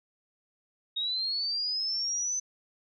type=linear sweep; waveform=sine; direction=up; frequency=3729 to 6130 Hz; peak=-28 dBFS; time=0.96-2.4 s; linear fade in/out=10 ms; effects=none